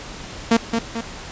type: tone with echo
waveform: sawtooth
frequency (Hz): 229.4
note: A#3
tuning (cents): -28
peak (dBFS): -8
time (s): 0.51-0.57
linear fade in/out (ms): 5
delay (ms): 220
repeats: 2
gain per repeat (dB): -6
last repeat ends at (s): 1.01
effects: pink hiss -35 dBFS RMS until 1.31 s + resampled to 16000 Hz